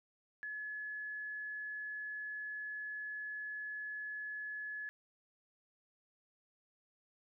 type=tone; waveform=sine; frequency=1705 Hz; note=G#6; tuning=45 cents sharp; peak=-40 dBFS; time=0.43-4.89 s; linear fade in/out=0 ms; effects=none